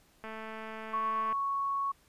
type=click train; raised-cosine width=0.5 ms; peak=-28 dBFS; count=240; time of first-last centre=0.24-1.326 s; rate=220 Hz
type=tone; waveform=sine; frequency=1108.7 Hz; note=C#6; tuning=in tune; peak=-29 dBFS; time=0.93-1.92 s; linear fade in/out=10 ms
effects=pink hiss -65 dBFS RMS until 2.08 s + resampled to 32000 Hz